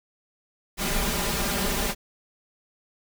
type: noise with comb filter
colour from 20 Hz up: pink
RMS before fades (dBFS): -26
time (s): 0.77-1.95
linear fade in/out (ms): 50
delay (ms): 5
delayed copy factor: +0.95
effects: none